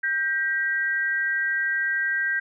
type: tone pair together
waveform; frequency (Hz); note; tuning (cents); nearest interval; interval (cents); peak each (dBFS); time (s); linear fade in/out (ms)
sine; 1575 / 1908; G6 / A#6; +8 / +40; minor third; 332; -23 / -27; 0.03-2.4; 10
effects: none